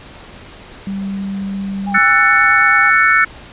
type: tone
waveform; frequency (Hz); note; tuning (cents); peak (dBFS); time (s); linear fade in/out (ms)
sine; 196; G3; 0; -19; 0.87-1.98; 2
type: tone with vibrato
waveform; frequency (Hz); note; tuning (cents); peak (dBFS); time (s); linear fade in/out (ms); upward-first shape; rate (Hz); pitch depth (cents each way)
sine; 805; G5; +46; -22; 1.86-2.91; 20; sine; 9.3; 24
type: chord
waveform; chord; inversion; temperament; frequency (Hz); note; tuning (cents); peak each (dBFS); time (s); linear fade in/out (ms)
sine; F# minor seventh; third; just; 1332 / 1480 / 1776 / 2220; E6 / F#6 / A6 / C#7; +18 / 0 / +16 / +2; -14; 1.94-3.25; 10
effects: pink hiss -37 dBFS RMS until 3.52 s + resampled to 8000 Hz